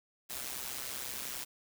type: noise with amplitude modulation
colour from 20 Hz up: white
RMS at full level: -37 dBFS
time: 0.29-1.45 s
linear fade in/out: 20 ms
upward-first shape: sine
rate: 130 Hz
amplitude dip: 75%
effects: none